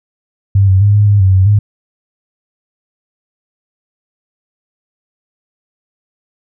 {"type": "tone with pitch steps", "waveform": "sine", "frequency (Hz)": [98.6, 94.9, 102.2, 103.8, 102.1, 95, 94.4, 103.7], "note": ["G2", "F#2", "G#2", "G#2", "G#2", "F#2", "F#2", "G#2"], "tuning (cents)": [11, 44, -27, 0, -29, 46, 35, -2], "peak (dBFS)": -5, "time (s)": [0.55, 1.59], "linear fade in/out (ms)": 5, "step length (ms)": 130, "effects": []}